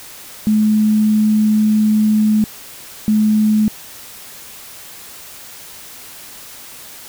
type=tone bursts at uneven times; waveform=sine; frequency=214.2 Hz; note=A3; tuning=46 cents flat; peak=-10 dBFS; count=2; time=0.47-2.44 / 3.08-3.68 s; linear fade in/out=0 ms; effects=white hiss -36 dBFS RMS until 7.08 s